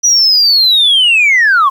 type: linear sweep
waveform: sine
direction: down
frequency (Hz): 5900 to 1036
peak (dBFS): -4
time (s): 0.03-1.7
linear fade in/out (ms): 20
effects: tanh soft clip ceiling -3 dBFS + 7-bit